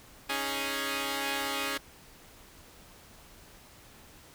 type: chord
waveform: 5% pulse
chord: C# suspended second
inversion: none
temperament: equal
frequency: 277.2 / 311.1 / 415.3 Hz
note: C#4 / D#4 / G#4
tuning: 0 / 0 / 0 cents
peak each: -22 / -27 / -24 dBFS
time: 0.29-1.78 s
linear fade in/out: 10 ms
effects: pink hiss -54 dBFS RMS until 4.34 s